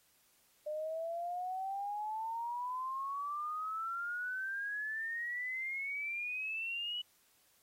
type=exponential sweep; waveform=sine; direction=up; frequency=600 to 2960 Hz; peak=-36 dBFS; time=0.66-7.02 s; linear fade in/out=10 ms; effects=white hiss -70 dBFS RMS until 7.62 s + AAC 48 kbps